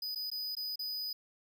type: tone with dropouts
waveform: square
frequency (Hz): 4978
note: D#8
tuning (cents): 0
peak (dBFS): -36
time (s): 0.02-1.13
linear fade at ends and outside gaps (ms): 5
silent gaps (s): 0.149-0.157 / 0.302-0.315 / 0.552-0.567 / 0.758-0.792
effects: none